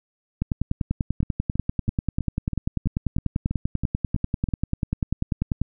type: two click trains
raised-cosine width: 5 ms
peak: -10 / -14 dBFS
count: 54 / 11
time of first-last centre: 0.42-5.616 / 1.23-4.487 s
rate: 10.2 / 3.07 Hz
effects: none